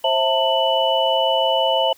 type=tone cluster; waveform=sine; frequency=532 / 658 / 895 / 2970 Hz; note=C5 / E5 / A5 / F#7; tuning=+29 / -3 / +29 / +6 cents; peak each=-21 dBFS; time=0.04-1.93 s; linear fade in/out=5 ms; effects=white hiss -52 dBFS RMS until 1.97 s